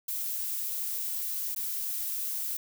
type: noise with dropouts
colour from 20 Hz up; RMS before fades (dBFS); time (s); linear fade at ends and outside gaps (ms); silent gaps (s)
violet; -33; 0.08-2.57; 5; 1.548-1.561
effects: none